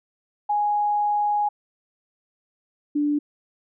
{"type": "tone pair in turn", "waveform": "sine", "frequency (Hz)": [830, 293.4], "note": ["G#5", "D4"], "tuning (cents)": [-1, -2], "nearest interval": "octave + tritone", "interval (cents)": 1801, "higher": "first", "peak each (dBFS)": -19, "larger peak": "neither", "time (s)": [[0.49, 1.49], [2.95, 3.19]], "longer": "first", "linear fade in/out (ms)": 10, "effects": []}